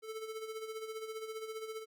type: tone with tremolo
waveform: square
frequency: 440 Hz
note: A4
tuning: in tune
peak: -39 dBFS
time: 0.02-1.86 s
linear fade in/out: 50 ms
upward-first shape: sine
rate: 15 Hz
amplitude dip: 60%
effects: none